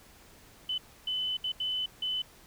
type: tone bursts at uneven times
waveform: sine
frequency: 3018 Hz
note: F#7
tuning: 34 cents sharp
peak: -29 dBFS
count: 5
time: 0.69-0.78 / 1.07-1.37 / 1.44-1.52 / 1.6-1.86 / 2.02-2.22 s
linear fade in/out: 5 ms
effects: pink hiss -56 dBFS RMS until 2.46 s